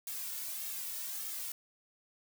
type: noise with flanger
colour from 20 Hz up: blue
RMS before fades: -40 dBFS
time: 0.07-1.52 s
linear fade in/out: 2 ms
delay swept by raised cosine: 2 to 2.52 ms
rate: 1.7 Hz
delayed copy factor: -0.8
effects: none